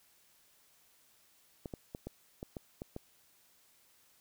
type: clicks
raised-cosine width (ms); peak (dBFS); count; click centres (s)
2; -27; 8; 1.658 / 1.738 / 1.949 / 2.07 / 2.429 / 2.568 / 2.819 / 2.964
effects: white hiss -67 dBFS RMS until 4.2 s